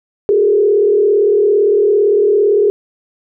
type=tone with frequency modulation; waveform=sine; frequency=413.1 Hz; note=G#4; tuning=9 cents flat; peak=-8 dBFS; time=0.29-2.7 s; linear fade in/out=0 ms; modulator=37.7 Hz; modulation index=0.89; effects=none